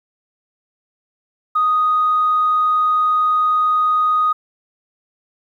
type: tone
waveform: sine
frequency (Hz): 1244.5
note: D#6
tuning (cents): 0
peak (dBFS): -12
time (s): 1.55-4.33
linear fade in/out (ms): 10
effects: tanh soft clip ceiling -8 dBFS + 9-bit